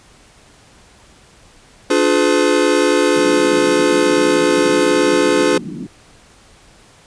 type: chord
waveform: square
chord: D diminished seventh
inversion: none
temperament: just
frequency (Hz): 293.7 / 352.4 / 422.9 / 507.5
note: D4 / F4 / Ab4 / Cb5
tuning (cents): 0 / +16 / +31 / +47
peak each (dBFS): -18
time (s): 1.9-5.58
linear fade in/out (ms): 5
type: noise with tremolo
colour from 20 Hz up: violet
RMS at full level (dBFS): -30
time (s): 2.74-4.91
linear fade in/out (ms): 10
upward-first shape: square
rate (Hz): 3.4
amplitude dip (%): 45
type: band-pass noise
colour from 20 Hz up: white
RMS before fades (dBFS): -28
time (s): 3.16-5.87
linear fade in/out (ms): 5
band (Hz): 150 to 320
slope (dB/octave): 48
effects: pink hiss -47 dBFS RMS until 7.06 s + resampled to 22050 Hz